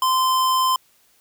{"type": "tone", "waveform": "square", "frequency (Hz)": 1035, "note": "C6", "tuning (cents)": -19, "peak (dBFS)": -17, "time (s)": [0.02, 0.76], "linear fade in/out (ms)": 2, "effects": ["white hiss -59 dBFS RMS until 1.2 s"]}